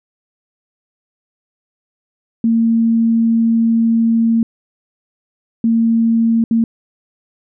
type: tone bursts at uneven times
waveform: sine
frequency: 228.3 Hz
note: A#3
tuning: 36 cents flat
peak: -10 dBFS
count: 3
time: 2.44-4.43 / 5.64-6.44 / 6.51-6.64 s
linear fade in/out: 2 ms
effects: none